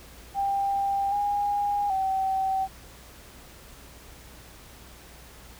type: tone with pitch steps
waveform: sine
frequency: 793 / 816 / 768 Hz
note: G5 / G#5 / G5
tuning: +20 / -31 / -36 cents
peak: -23 dBFS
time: 0.34-2.68 s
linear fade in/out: 50 ms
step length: 780 ms
effects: added 60 Hz sine -51 dBFS peak until 5.59 s + pink hiss -49 dBFS RMS until 5.59 s